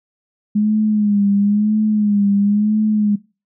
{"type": "tone with vibrato", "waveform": "sine", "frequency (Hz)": 207.7, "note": "G#3", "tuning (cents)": 0, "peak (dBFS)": -12, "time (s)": [0.55, 3.16], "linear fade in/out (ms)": 10, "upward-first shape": "sine", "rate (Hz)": 0.99, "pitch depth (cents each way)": 62, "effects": ["noise-tail reverb RT60 0.3 s tail -20 dB re dry"]}